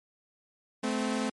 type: tone pair together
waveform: sawtooth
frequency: 217.2 / 258.3 Hz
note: A3 / C4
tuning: -22 / -22 cents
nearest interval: minor third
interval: 300 cents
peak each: -27 / -27 dBFS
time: 0.83-1.3 s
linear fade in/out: 10 ms
effects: MP3 48 kbps